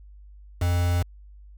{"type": "tone with quantisation", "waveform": "triangle", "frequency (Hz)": 87.7, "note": "F2", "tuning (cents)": 8, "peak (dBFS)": -18, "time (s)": [0.61, 1.03], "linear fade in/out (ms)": 10, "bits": 5, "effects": ["added 50 Hz sine -44 dBFS peak until 1.57 s"]}